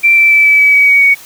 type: tone with pitch steps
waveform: sine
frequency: 2349 / 2333 / 2317 / 2301 / 2285 / 2269 / 2253 / 2238 Hz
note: D7 / D7 / D7 / D7 / D7 / C#7 / C#7 / C#7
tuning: 0 / -12 / -24 / -36 / -48 / +40 / +28 / +16 cents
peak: -4 dBFS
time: 0.03-1.15 s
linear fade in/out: 20 ms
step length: 140 ms
effects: white hiss -35 dBFS RMS until 1.25 s